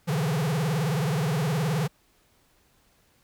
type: tone with vibrato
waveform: square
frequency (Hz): 152.4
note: D#3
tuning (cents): -36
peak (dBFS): -24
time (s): 0.07-1.88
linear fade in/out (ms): 20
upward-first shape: triangle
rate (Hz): 19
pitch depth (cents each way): 290
effects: pink hiss -64 dBFS RMS until 3.23 s